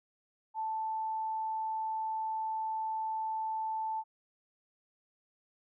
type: tone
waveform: sine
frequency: 880 Hz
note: A5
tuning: in tune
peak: -32 dBFS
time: 0.54-4.04 s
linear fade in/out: 50 ms
effects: none